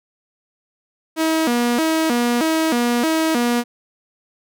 sawtooth tone with vibrato, 277.2 Hz, C#4, in tune, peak -12 dBFS, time 1.16-3.64 s, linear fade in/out 50 ms, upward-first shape square, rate 1.6 Hz, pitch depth 250 cents each way, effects none

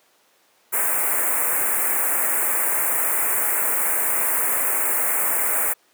white band-stop noise, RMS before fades -21 dBFS, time 0.72-5.74 s, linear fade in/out 20 ms, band 2300 to 8000 Hz, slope 48 dB/octave, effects pink hiss -59 dBFS RMS until 5.93 s + high-pass 400 Hz 12 dB/octave

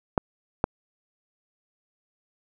clicks, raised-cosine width 1 ms, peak -6 dBFS, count 2, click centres 0.178 / 0.641 s, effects none

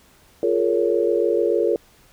sine chord, Bb minor seventh, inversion second, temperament just, 349.6 / 419.5 / 466.2 / 559.4 Hz, F4 / Ab4 / Bb4 / Db5, +2 / +17 / 0 / +16 cents, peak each -22 / -22 / -21 / -24 dBFS, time 0.43-1.76 s, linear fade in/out 2 ms, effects pink hiss -54 dBFS RMS until 2.12 s

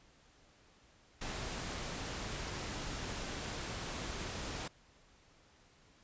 pink noise, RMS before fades -41 dBFS, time 1.21-4.68 s, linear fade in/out 5 ms, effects pink hiss -65 dBFS RMS until 6.03 s + resampled to 16000 Hz

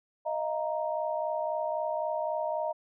sine chord, Eb suspended second, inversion none, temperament equal with one note detuned, 622.3 / 686.1 / 932.3 Hz, Eb5 / F5 / Bb5, 0 / -31 / 0 cents, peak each -31 / -35 / -34 dBFS, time 0.25-2.73 s, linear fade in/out 20 ms, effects none

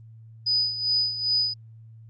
sine tone with tremolo, 4978 Hz, D#8, in tune, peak -19 dBFS, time 0.46-1.54 s, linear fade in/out 10 ms, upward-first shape sine, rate 2.5 Hz, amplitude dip 70%, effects added 112 Hz sine -44 dBFS peak until 2.09 s + Opus 32 kbps

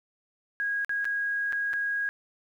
sine tone with dropouts, 1643 Hz, G#6, 19 cents flat, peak -26 dBFS, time 0.6-2.09 s, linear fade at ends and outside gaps 0 ms, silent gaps 0.847-0.894 / 1.045-1.053 / 1.524-1.53 / 1.732-1.737 s, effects 10-bit

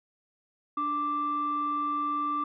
sine tone pair together, 293.7 / 1174.8 Hz, D4 / D6, 0 / 0 cents, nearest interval 2 octaves, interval 2400 cents, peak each -34 / -26 dBFS, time 0.77-2.44 s, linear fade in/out 5 ms, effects tanh soft clip ceiling -22 dBFS

